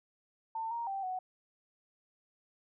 sine tone with pitch steps, 897 / 935 / 781 / 742 Hz, A5 / A#5 / G5 / F#5, +33 / +5 / -7 / +5 cents, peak -34 dBFS, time 0.55-1.19 s, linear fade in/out 5 ms, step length 160 ms, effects none

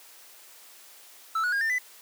triangle tone with pitch steps, 1318.5 / 1463 / 1623.3 / 1801.1 / 1998.5 Hz, E6 / F#6 / G#6 / A6 / B6, 0 / -20 / -40 / +40 / +20 cents, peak -22 dBFS, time 1.35-1.785 s, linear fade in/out 5 ms, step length 87 ms, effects white hiss -51 dBFS RMS until 2.01 s + high-pass 400 Hz 12 dB/octave

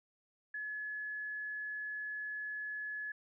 sine tone, 1704 Hz, G#6, 44 cents sharp, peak -38 dBFS, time 0.54-3.12 s, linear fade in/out 5 ms, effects none

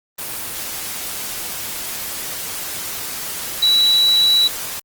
sine tone in noise, 3923 Hz, B7, 12 cents flat, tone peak -11 dBFS, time 3.62-4.48 s, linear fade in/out 10 ms, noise white, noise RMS -27 dBFS, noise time 0.18-4.8 s, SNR +13 dB, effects Opus 24 kbps

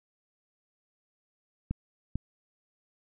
clicks, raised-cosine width 5 ms, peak -18 dBFS, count 2, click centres 1.71 / 2.156 s, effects none

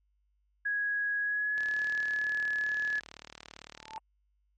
sine tone with pitch glide, 1661.2 to 1703 Hz, G#6 to G#6, 0 to +43 cents, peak -28 dBFS, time 0.65-3 s, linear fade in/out 10 ms, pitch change +43 cents, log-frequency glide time 1.2-1.61 s
click train, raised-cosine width 0.2 ms, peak -27 dBFS, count 91, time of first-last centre 1.58-3.961 s, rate 37.8 Hz
sine tone with exponential growth, 880 Hz, A5, in tune, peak -34 dBFS, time 3.76-3.98 s, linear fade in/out 0 ms, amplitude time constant 46 ms
effects added 50 Hz sine -70 dBFS peak until 4.57 s + MP3 48 kbps

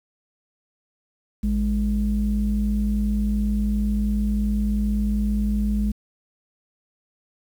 sine tone pair together, 54.98 / 207.7 Hz, A1 / G#3, -1 / 0 cents, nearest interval octave + major seventh, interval 2301 cents, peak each -21 dBFS, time 1.43-5.92 s, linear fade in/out 10 ms, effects tanh soft clip ceiling -13 dBFS + 8-bit

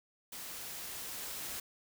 white noise with level ramp, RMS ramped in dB -45 to -41 dBFS, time 0.32-1.6 s, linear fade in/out 5 ms, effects none

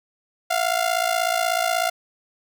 sawtooth ring-modulated tone, 698.5 Hz, F5, in tune, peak -13 dBFS, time 0.5-1.9 s, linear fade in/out 10 ms, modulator 28.2 Hz, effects none

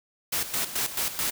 white noise with tremolo, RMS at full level -27 dBFS, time 0.32-1.31 s, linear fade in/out 10 ms, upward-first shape square, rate 4.6 Hz, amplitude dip 70%, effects none

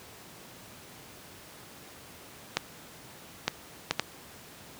clicks, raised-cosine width 0.2 ms, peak -7 dBFS, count 4, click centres 2.57 / 3.48 / 3.91 / 3.996 s, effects pink hiss -49 dBFS RMS until 4.79 s + high-pass 100 Hz 12 dB/octave

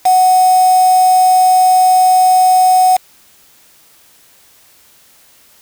sine tone with quantisation, 740 Hz, F#5, in tune, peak -6 dBFS, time 0.05-2.97 s, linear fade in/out 10 ms, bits 3, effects white hiss -47 dBFS RMS until 5.61 s

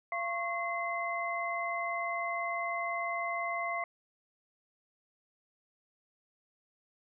sine tone cluster, 685 / 1095 / 2061 Hz, F5 / C#6 / C7, -34 / -22 / -27 cents, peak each -36 / -36 / -36 dBFS, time 0.12-3.84 s, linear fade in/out 2 ms, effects none

